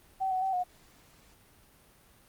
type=tone with pitch steps; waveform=sine; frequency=765 / 746 / 767 / 724 Hz; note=G5 / F#5 / G5 / F#5; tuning=-42 / +14 / -38 / -38 cents; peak=-27 dBFS; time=0.2-0.64 s; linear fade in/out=20 ms; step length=110 ms; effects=pink hiss -60 dBFS RMS until 2.28 s + Opus 32 kbps